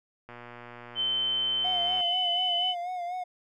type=click train; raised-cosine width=0.5 ms; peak=-29 dBFS; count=207; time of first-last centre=0.29-2.007 s; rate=120 Hz
type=tone with pitch glide; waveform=sine; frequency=3080 to 3015 Hz; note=G7 to F#7; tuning=-31 to +32 cents; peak=-25 dBFS; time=0.95-2.75 s; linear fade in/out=50 ms; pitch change=-37 cents; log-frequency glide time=1.83-2.17 s
type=tone with vibrato; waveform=triangle; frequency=715 Hz; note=F5; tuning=41 cents sharp; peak=-29 dBFS; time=1.64-3.24 s; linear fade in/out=10 ms; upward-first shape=sine; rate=4.1 Hz; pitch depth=55 cents each way
effects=none